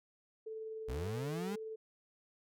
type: tone with tremolo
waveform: sine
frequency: 440 Hz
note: A4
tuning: in tune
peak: -40 dBFS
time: 0.46-1.76 s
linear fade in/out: 10 ms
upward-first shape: sine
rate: 20 Hz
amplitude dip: 25%
type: linear sweep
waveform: 35% pulse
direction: up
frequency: 55 to 209.6 Hz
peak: -36 dBFS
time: 0.88-1.56 s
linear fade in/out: 10 ms
effects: none